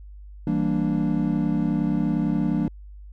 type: chord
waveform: triangle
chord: E half-diminished seventh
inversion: none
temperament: equal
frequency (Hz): 164.81 / 196 / 233.1 / 293.7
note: E3 / G3 / Bb3 / D4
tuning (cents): 0 / 0 / 0 / 0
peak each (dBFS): -24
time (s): 0.47-2.68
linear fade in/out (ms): 2
effects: added 50 Hz sine -39 dBFS peak until 3.12 s